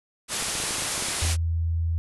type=low-pass noise; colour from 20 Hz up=white; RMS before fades=-29 dBFS; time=0.28-1.37 s; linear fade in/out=50 ms; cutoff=11000 Hz; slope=96 dB/octave
type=clicks; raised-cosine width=2 ms; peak=-24 dBFS; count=12; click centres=0.424 / 0.483 / 0.553 / 0.601 / 0.638 / 0.708 / 0.783 / 0.823 / 0.979 / 1.024 / 1.085 / 1.25 s
type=tone; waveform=sine; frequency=82.8 Hz; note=E2; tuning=8 cents sharp; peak=-22 dBFS; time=1.22-1.98 s; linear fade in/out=0 ms
effects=none